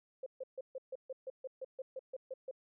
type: tone bursts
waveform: sine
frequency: 523.3 Hz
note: C5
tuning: in tune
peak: -39 dBFS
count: 14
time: 0.23-2.512 s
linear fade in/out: 5 ms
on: 33 ms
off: 140 ms
effects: none